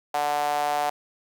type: tone with high-pass filter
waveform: sawtooth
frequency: 146.83 Hz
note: D3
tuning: in tune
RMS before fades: -25 dBFS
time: 0.14-0.9 s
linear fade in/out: 5 ms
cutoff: 740 Hz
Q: 5.3
effects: none